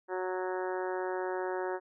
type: harmonic tone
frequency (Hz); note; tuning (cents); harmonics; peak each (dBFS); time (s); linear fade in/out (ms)
184.6; F#3; -4; 2 / 3 / 4 / 5 / 6 / 7 / 8 / 9 / 10; -34 / -39 / -41 / -40 / -48 / -48 / -46 / -46 / -51; 0.08-1.8; 50
effects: none